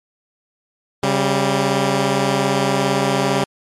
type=tone pair together; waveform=10% pulse; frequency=136.51 / 196 Hz; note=C#3 / G3; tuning=-26 / 0 cents; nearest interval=tritone; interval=626 cents; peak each=-10 dBFS; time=1.03-3.44 s; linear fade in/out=2 ms; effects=low-pass 9000 Hz 12 dB/octave + MP3 96 kbps